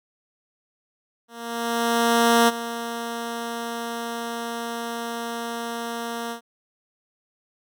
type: tone with ADSR envelope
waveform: 10% pulse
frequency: 233.1 Hz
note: A#3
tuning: in tune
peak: -6 dBFS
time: 1.28-6.41 s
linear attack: 1200 ms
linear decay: 27 ms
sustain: -14 dB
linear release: 100 ms
effects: none